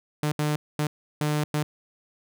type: tone bursts at uneven times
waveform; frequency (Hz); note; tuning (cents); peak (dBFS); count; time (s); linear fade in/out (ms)
sawtooth; 150; D3; +37; -19; 5; 0.23-0.32 / 0.39-0.56 / 0.79-0.87 / 1.21-1.44 / 1.54-1.63; 2
effects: none